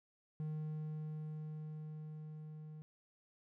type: tone with level ramp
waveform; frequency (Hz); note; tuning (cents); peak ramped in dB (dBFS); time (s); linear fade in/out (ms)
triangle; 154.2; D#3; -15; -36 to -46; 0.4-2.82; 0
effects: none